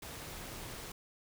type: noise with amplitude modulation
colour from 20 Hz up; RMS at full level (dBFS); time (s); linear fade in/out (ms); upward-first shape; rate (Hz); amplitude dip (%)
pink; -43; 0.02-0.92; 5; sine; 217; 50
effects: none